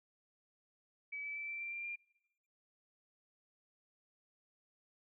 sine tone with pitch steps, 2288 / 2305 / 2323 / 2340 / 2358 / 2376 / 2393 Hz, D7 / D7 / D7 / D7 / D7 / D7 / D7, -46 / -33 / -20 / -7 / +6 / +20 / +32 cents, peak -40 dBFS, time 1.12-1.96 s, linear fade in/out 10 ms, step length 120 ms, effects noise-tail reverb RT60 0.9 s tail -23 dB re dry

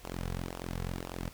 sawtooth tone with flanger, 44.06 Hz, F1, 16 cents sharp, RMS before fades -38 dBFS, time 0.04-1.29 s, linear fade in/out 0 ms, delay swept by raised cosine 0.47 to 3.37 ms, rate 1.9 Hz, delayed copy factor -0.8, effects pink hiss -54 dBFS RMS until 1.33 s

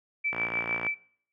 sine tone with tremolo, 2319 Hz, D7, 22 cents flat, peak -24 dBFS, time 0.24-0.95 s, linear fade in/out 10 ms, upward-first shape triangle, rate 6.6 Hz, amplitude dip 80%
click train, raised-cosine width 0.5 ms, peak -18 dBFS, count 32, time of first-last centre 0.33-0.866 s, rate 57.8 Hz
effects noise-tail reverb RT60 0.6 s tail -22 dB re dry + high-pass 100 Hz 12 dB/octave

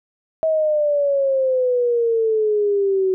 sine exponential sweep, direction down, 644 to 372.9 Hz, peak -15 dBFS, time 0.43-3.14 s, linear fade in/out 0 ms, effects none

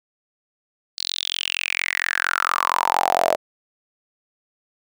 sawtooth tone with high-pass filter sweep, 44.35 Hz, F1, 27 cents sharp, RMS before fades -22 dBFS, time 0.97-3.36 s, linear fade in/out 20 ms, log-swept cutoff 4400 to 610 Hz, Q 7.2, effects none

